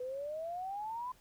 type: exponential sweep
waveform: sine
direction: up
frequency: 493.9 to 1024 Hz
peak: -37 dBFS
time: 0-1.12 s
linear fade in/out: 5 ms
effects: pink hiss -65 dBFS RMS until 1.2 s